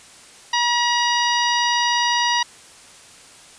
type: harmonic tone with a mistuned harmonic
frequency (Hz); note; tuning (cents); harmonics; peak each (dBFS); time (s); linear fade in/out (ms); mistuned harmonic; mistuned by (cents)
959; A#5; +49; 1 / 2 / 3 / 4 / 5 / 6; -20 / -23 / -25 / -26 / -27 / -28; 0.53-2.43; 5; 4; -22
effects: white hiss -45 dBFS RMS until 3.58 s + resampled to 22050 Hz